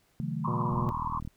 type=chord; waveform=sine; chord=F# minor seventh; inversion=second; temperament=equal with one note detuned; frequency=138.59 / 160.77 / 185 / 220 Hz; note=C#3 / E3 / F#3 / A3; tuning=0 / -43 / 0 / 0 cents; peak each=-35 / -34 / -39 / -36 dBFS; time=0.2-0.89 s; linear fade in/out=0 ms
type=band-pass noise; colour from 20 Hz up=pink; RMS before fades=-34 dBFS; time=0.44-1.2 s; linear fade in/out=10 ms; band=950 to 1100 Hz; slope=96 dB/octave
type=harmonic tone; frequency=120 Hz; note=B2; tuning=49 cents flat; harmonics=1 / 2 / 3 / 4 / 5 / 6 / 7 / 8; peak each=-33 / -40 / -39 / -45 / -46 / -49 / -47 / -53 dBFS; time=0.47-0.91 s; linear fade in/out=10 ms
type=click train; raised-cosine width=5 ms; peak=-26 dBFS; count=23; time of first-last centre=0.72-1.276 s; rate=39.6 Hz
effects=pink hiss -68 dBFS RMS until 1.36 s